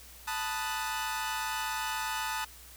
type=chord; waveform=sawtooth; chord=B dominant seventh; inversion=third; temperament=equal; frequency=880 / 987.8 / 1244.5 / 1480 Hz; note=A5 / B5 / D#6 / F#6; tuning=0 / 0 / 0 / 0 cents; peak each=-31 / -37 / -35 / -35 dBFS; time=0.27-2.45 s; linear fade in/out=10 ms; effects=added 60 Hz sine -54 dBFS peak until 2.76 s + white hiss -52 dBFS RMS until 2.76 s